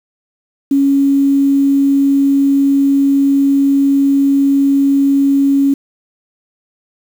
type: tone with quantisation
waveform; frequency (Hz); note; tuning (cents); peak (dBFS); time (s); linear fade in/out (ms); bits
sine; 277.2; C#4; 0; -8; 0.71-5.74; 5; 6
effects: none